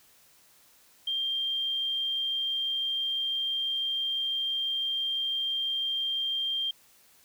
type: tone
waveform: sine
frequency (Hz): 3183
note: G7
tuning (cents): +26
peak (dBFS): -27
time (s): 1.07-6.71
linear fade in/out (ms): 5
effects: white hiss -60 dBFS RMS until 7.24 s